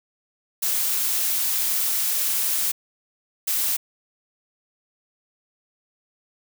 blue noise bursts at uneven times, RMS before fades -23 dBFS, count 2, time 0.62-2.72 / 3.47-3.77 s, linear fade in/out 10 ms, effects none

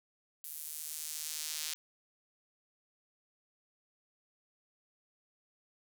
sawtooth tone with high-pass filter sweep, 154.2 Hz, D#3, 15 cents flat, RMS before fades -41 dBFS, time 0.44-1.74 s, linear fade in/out 0 ms, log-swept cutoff 12000 to 4300 Hz, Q 0.88, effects none

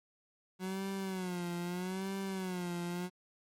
30% pulse tone with vibrato, 183.8 Hz, F#3, 11 cents flat, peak -33 dBFS, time 0.59-3.1 s, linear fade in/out 50 ms, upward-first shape sine, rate 0.79 Hz, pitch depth 100 cents each way, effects MP3 64 kbps

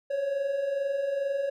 triangle tone pair together, 535.7 / 558 Hz, C5 / C#5, +41 / +11 cents, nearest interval minor second, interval 70 cents, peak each -33 / -25 dBFS, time 0.1-1.5 s, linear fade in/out 10 ms, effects none

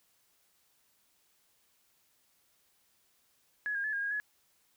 sine tone with pitch steps, 1688 / 1619 / 1722 / 1623 / 1634 / 1693 Hz, G#6 / G#6 / A6 / G#6 / G#6 / G#6, +28 / -45 / -38 / -40 / -29 / +33 cents, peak -31 dBFS, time 3.66-4.2 s, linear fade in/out 0 ms, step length 90 ms, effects white hiss -71 dBFS RMS until 4.76 s

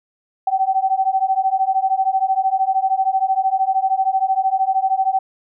sine beating tone pair, 760 / 773 Hz, F#5 / G5, +46 / -24 cents, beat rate 13 Hz, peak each -18 dBFS, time 0.47-5.19 s, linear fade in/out 5 ms, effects none

